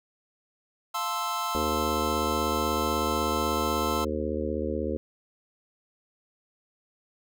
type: chord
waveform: square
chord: F major seventh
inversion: none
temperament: equal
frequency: 698.5 / 880 / 1046.5 / 1318.5 Hz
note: F5 / A5 / C6 / E6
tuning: 0 / 0 / 0 / 0 cents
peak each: -38 / -36 / -33 / -32 dBFS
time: 0.94-4.05 s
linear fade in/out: 10 ms
type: harmonic tone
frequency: 76.2 Hz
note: D#2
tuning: 36 cents flat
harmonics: 1 / 3 / 4 / 5 / 6 / 7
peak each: -34 / -34 / -34 / -34 / -34 / -34 dBFS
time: 1.55-4.97 s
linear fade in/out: 0 ms
effects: none